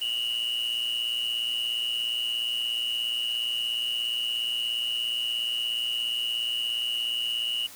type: tone pair together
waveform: sine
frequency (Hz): 2843 / 2960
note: F7 / F#7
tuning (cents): +30 / 0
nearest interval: minor second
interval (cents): 70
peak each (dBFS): -27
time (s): 0.01-7.67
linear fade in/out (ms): 10
effects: tanh soft clip ceiling -23 dBFS + white hiss -46 dBFS RMS until 7.75 s